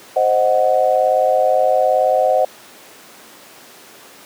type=chord; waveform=sine; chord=C diminished; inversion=none; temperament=equal; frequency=523.3 / 622.3 / 740 Hz; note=C5 / Eb5 / Gb5; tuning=0 / 0 / 0 cents; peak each=-16 dBFS; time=0.16-2.45 s; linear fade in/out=5 ms; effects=pink hiss -41 dBFS RMS until 4.25 s + high-pass 300 Hz 12 dB/octave